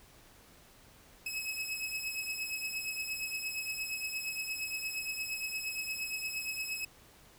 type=beating tone pair; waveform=sawtooth; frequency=2567 / 2575.6 Hz; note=E7 / E7; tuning=-47 / -41 cents; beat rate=8.6 Hz; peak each=-34 / -37 dBFS; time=1.26-6.85 s; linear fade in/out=5 ms; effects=pink hiss -59 dBFS RMS until 7.38 s